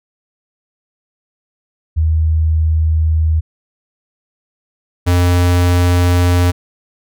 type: tone pair in turn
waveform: sine / square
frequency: 79.3 / 88.57 Hz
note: D#2 / F2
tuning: +33 / +25 cents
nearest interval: major second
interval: 192 cents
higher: second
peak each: -10 dBFS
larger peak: neither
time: 1.96-3.41 / 5.06-6.52 s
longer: second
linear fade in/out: 20 ms
effects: none